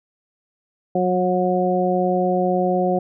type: harmonic tone with a mistuned harmonic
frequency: 181.6 Hz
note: F#3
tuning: 32 cents flat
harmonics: 1 / 2 / 3 / 4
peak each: -22 / -22 / -22 / -22 dBFS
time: 0.95-2.99 s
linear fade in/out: 5 ms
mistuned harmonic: 1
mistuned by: +18 cents
effects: none